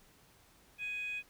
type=tone with frequency modulation; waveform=sine; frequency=2500 Hz; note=D#7; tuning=8 cents sharp; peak=-35 dBFS; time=0.78-1.23 s; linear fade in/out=50 ms; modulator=845 Hz; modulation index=0.3; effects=tanh soft clip ceiling -32 dBFS + pink hiss -64 dBFS RMS until 1.29 s